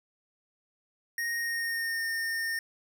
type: tone with pitch glide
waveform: square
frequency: 1864.7 to 1823.2 Hz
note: A#6 to A#6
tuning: 0 to -39 cents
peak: -30 dBFS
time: 1.18-2.59 s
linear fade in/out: 2 ms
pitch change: -39 cents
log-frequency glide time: 1.38-2.05 s
effects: none